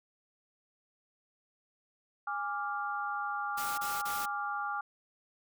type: chord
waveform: sine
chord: D diminished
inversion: second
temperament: equal with one note detuned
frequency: 822.5 / 1174.7 / 1396.9 Hz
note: Ab5 / D6 / F6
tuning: -17 / 0 / 0 cents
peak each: -37 dBFS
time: 2.27-4.81 s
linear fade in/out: 5 ms
type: noise bursts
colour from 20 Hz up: white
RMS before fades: -40 dBFS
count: 3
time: 3.57-4.26 s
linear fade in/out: 10 ms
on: 210 ms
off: 30 ms
effects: none